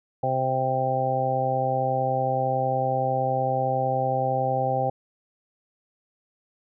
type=harmonic tone; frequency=130.81 Hz; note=C3; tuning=in tune; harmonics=1 / 2 / 3 / 4 / 5 / 6; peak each=-29 / -36 / -36 / -27 / -30 / -25 dBFS; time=0.23-4.9 s; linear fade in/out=5 ms; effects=none